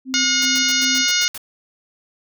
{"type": "tone with tremolo", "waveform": "sine", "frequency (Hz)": 261, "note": "C4", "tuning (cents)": -4, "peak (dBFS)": -25, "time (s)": [0.05, 1.07], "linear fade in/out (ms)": 50, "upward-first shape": "square", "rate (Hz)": 2.6, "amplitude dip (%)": 40}
{"type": "harmonic tone", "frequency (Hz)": 720, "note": "F#5", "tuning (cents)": -47, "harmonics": [2, 3, 4, 5, 6, 7, 8, 9], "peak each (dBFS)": [-24, -24, -24, -24, -24, -24, -24, -24], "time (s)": [0.14, 1.28], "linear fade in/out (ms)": 0}
{"type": "noise bursts", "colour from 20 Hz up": "white", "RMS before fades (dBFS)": -31, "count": 8, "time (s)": [0.42, 1.378], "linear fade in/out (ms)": 2, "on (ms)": 34, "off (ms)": 98}
{"effects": []}